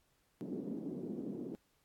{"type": "band-pass noise", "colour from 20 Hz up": "white", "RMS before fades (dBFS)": -42, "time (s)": [0.41, 1.55], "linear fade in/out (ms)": 0, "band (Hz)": [190, 330], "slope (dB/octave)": 24, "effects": ["pink hiss -75 dBFS RMS until 1.84 s", "AAC 64 kbps"]}